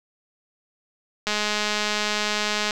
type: click train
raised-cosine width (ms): 0.2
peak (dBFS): -7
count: 303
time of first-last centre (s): 1.27-2.708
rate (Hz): 210
effects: none